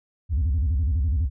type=tone with vibrato; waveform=sine; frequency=73.42 Hz; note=D2; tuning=in tune; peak=-17 dBFS; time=0.29-1.3 s; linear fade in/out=50 ms; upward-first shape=square; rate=12 Hz; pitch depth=240 cents each way; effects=tanh soft clip ceiling -18 dBFS